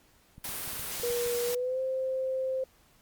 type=clicks; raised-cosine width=5 ms; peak=-35 dBFS; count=8; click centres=0.381 / 0.491 / 0.677 / 0.733 / 0.796 / 0.999 / 1.103 / 1.263 s
type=noise; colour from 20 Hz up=white; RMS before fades=-36 dBFS; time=0.44-1.55 s; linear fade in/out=5 ms
type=tone with pitch glide; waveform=sine; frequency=479.8 to 523.2 Hz; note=A#4 to C5; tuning=+50 to 0 cents; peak=-28 dBFS; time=1.03-2.64 s; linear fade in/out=5 ms; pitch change=+150 cents; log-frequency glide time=1.46-1.8 s
effects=pink hiss -63 dBFS RMS until 3.01 s + Opus 48 kbps